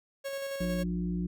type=tone with tremolo; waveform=45% pulse; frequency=550 Hz; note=C#5; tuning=14 cents flat; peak=-33 dBFS; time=0.24-0.84 s; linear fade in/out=20 ms; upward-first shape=square; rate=11 Hz; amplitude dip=25%
type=harmonic tone; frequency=59.2 Hz; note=A#1; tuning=27 cents sharp; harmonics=1 / 3 / 5 / 6; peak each=-37 / -30 / -40 / -44 dBFS; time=0.6-1.27 s; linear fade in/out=10 ms
effects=none